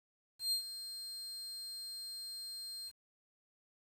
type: tone with ADSR envelope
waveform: 40% pulse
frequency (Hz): 4200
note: C8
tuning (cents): +6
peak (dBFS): -29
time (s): 0.39-2.92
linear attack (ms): 130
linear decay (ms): 100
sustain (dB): -13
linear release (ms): 45
effects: resampled to 32000 Hz + 10-bit